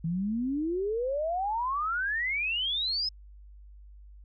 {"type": "exponential sweep", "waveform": "sine", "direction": "up", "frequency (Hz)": [159, 5210], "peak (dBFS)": -27, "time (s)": [0.04, 3.09], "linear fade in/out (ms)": 5, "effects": ["added 50 Hz sine -47 dBFS peak until 4.24 s"]}